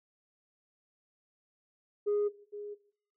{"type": "tone with echo", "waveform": "sine", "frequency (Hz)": 413.4, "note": "G#4", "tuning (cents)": -8, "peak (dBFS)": -25, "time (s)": [2.06, 2.29], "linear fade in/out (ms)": 20, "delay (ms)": 460, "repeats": 1, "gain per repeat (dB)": -14, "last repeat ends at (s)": 2.75, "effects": ["noise-tail reverb RT60 0.6 s tail -17 dB re dry", "tanh soft clip ceiling -24 dBFS"]}